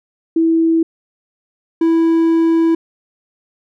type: tone pair in turn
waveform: sine / triangle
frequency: 327.4 / 329 Hz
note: E4 / E4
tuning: -12 / -3 cents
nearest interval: unison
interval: 9 cents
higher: second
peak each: -10 / -8 dBFS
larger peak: second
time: 0.36-0.83 / 1.81-2.75 s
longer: second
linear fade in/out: 5 ms
effects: none